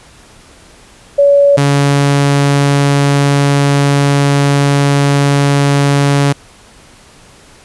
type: tone pair in turn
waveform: sine / sawtooth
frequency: 566 / 141.5 Hz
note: C#5 / C#3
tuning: +36 / +36 cents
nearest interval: 2 octaves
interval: 2400 cents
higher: first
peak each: -4 dBFS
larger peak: neither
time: 1.18-1.57 / 1.57-6.33 s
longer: second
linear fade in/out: 10 ms
effects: pink hiss -41 dBFS RMS until 7.64 s + resampled to 24000 Hz